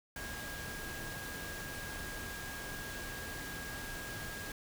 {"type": "tone in noise", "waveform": "sine", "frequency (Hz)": 1632, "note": "G#6", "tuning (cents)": -31, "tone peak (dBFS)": -45, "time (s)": [0.16, 4.52], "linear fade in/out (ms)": 2, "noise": "pink", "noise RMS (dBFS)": -44, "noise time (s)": [0.16, 4.52], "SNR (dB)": -4, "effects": []}